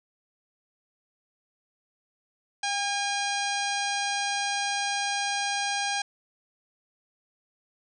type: harmonic tone with a mistuned harmonic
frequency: 812 Hz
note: G#5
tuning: 39 cents flat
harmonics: 1 / 2 / 3 / 4 / 5 / 6 / 7 / 8 / 10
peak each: -30 / -33 / -35 / -36 / -37 / -38 / -38 / -39 / -40 dBFS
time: 2.63-6.02 s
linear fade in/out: 5 ms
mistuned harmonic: 1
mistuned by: -25 cents
effects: none